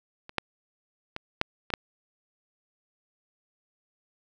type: clicks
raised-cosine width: 0.3 ms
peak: -26 / -9 / -18 / -7 / -19 / -6 dBFS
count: 6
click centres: 0.294 / 0.383 / 1.164 / 1.414 / 1.703 / 1.738 s
effects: none